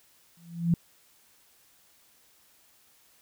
sine tone with exponential growth, 169.6 Hz, E3, 50 cents sharp, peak -17 dBFS, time 0.37-0.74 s, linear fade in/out 2 ms, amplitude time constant 79 ms, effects white hiss -62 dBFS RMS until 3.21 s

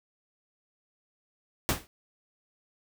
pink noise with exponential decay, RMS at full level -22 dBFS, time 1.69-1.87 s, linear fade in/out 0 ms, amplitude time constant 38 ms, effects none

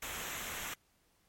pink noise with comb filter, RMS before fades -41 dBFS, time 0.02-0.74 s, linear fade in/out 5 ms, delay 0.21 ms, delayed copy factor -0.65, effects pink hiss -72 dBFS RMS until 1.28 s + MP3 64 kbps

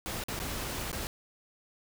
pink noise with dropouts, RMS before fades -36 dBFS, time 0.06-1.07 s, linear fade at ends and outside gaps 0 ms, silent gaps 0.238-0.284 / 0.391-0.4 / 0.916-0.929 s, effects none

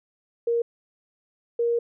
sine tone pair in turn, 468.4 / 470.2 Hz, A#4 / A#4, +8 / +15 cents, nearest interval unison, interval 7 cents, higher second, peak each -20 / -20 dBFS, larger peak neither, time 0.47-0.62 / 1.59-1.79 s, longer second, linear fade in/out 5 ms, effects none

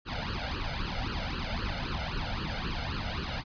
pink noise with flanger, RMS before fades -33 dBFS, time 0.05-3.44 s, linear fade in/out 50 ms, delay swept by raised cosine 0.68 to 1.42 ms, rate 3.8 Hz, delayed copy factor +0.9, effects resampled to 11025 Hz

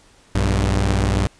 sawtooth tone pair together, 60.24 / 98 Hz, B1 / G2, -42 / 0 cents, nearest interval minor sixth, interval 842 cents, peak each -15 / -15 dBFS, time 0.35-1.27 s, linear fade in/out 0 ms, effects pink hiss -52 dBFS RMS until 1.39 s + resampled to 22050 Hz

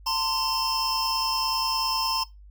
square tone cluster, 901 / 1038 / 5160 / 5380 Hz, A5 / C6 / E8 / E8, +41 / -14 / -38 / +34 cents, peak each -30 dBFS, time 0.06-2.24 s, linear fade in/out 10 ms, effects noise-tail reverb RT60 0.2 s tail -20 dB re dry + added 50 Hz sine -45 dBFS peak until 2.5 s

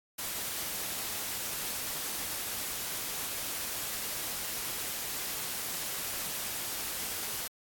white noise, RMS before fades -36 dBFS, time 0.18-7.48 s, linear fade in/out 10 ms, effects AAC 64 kbps

